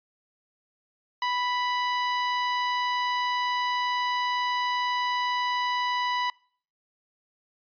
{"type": "tone", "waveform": "sawtooth", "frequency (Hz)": 987.8, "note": "B5", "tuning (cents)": 0, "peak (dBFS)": -21, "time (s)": [1.22, 6.3], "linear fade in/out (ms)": 2, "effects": ["noise-tail reverb RT60 0.5 s tail -25 dB re dry", "resampled to 11025 Hz"]}